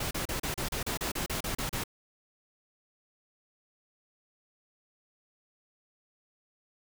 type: noise bursts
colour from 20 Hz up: pink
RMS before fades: -33 dBFS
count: 13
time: 0-1.838 s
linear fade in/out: 5 ms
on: 110 ms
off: 34 ms
effects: none